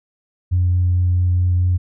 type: tone with vibrato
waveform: sine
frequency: 89.6 Hz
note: F2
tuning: 45 cents sharp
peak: -12 dBFS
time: 0.51-1.78 s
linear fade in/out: 20 ms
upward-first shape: sine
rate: 4.5 Hz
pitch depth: 10 cents each way
effects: tanh soft clip ceiling -9 dBFS